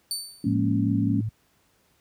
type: tone with exponential decay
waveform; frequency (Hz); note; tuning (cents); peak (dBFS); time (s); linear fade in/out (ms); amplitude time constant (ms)
25% pulse; 4545; C#8; +42; -20; 0.11-0.54; 1; 93
type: chord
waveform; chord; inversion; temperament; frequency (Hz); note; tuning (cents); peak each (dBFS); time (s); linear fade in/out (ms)
sine; Bb minor seventh; second; equal; 174.61 / 207.7 / 233.1 / 277.2; F3 / Ab3 / Bb3 / Db4; 0 / 0 / 0 / 0; -31 / -27 / -28 / -25; 0.44-1.21; 5
type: tone with pitch glide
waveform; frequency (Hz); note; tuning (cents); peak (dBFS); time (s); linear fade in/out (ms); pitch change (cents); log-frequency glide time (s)
sine; 110 to 109.3; A2 to A2; 0 to -11; -25; 0.46-1.29; 5; -11; 0.65-1.14
effects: pink hiss -65 dBFS RMS until 2 s + high-pass 60 Hz 12 dB/octave